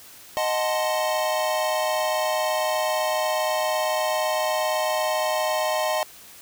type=chord; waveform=square; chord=D# diminished seventh; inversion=none; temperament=equal; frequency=622.3 / 740 / 880 / 1046.5 Hz; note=D#5 / F#5 / A5 / C6; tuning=0 / 0 / 0 / 0 cents; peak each=-25 / -30 / -30 / -31 dBFS; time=0.37-6.03 s; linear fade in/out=0 ms; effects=white hiss -46 dBFS RMS until 6.41 s